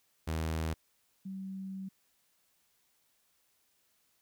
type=tone pair in turn; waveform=sawtooth / sine; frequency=80 / 191.49 Hz; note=D#2 / G3; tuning=+49 / -40 cents; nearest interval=octave + minor third; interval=1511 cents; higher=second; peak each=-28 / -38 dBFS; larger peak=first; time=0.27-0.74 / 1.25-1.89 s; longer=second; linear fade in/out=10 ms; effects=white hiss -73 dBFS RMS until 4.21 s